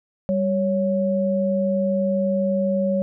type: tone pair together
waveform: sine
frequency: 196 / 556 Hz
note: G3 / C#5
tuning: 0 / +5 cents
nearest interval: octave + tritone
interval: 1805 cents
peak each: -21 dBFS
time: 0.29-3.02 s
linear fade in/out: 0 ms
effects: none